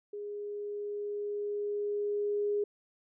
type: tone with level ramp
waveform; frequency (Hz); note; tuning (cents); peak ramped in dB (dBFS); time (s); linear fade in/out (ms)
sine; 412.1; G#4; -13; -37 to -27; 0.13-2.64; 5
effects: none